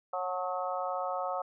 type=harmonic tone with a mistuned harmonic; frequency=182.7 Hz; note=F#3; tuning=22 cents flat; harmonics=3 / 4 / 5 / 6 / 7; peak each=-36 / -35 / -40 / -40 / -38 dBFS; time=0.13-1.42 s; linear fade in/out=5 ms; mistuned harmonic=5; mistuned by=-40 cents; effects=none